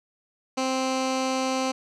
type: tone with low-pass filter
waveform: 15% pulse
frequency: 261.6 Hz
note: C4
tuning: in tune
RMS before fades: -26 dBFS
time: 0.57-1.72 s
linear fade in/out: 10 ms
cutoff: 6400 Hz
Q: 1.5
effects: none